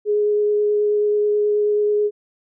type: tone with vibrato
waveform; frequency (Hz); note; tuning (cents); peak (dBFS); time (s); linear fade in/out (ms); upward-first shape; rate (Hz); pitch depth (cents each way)
sine; 417.4; G#4; +9; -15; 0.05-2.11; 50; sine; 9.3; 8
effects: none